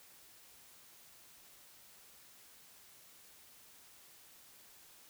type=silence; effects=white hiss -60 dBFS RMS until 5.09 s